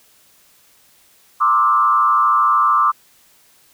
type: tone with frequency modulation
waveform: sine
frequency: 1174.7 Hz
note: D6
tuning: in tune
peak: -11 dBFS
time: 1.4-2.92 s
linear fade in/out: 20 ms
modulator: 113 Hz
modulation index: 1.1
effects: white hiss -53 dBFS RMS until 3.73 s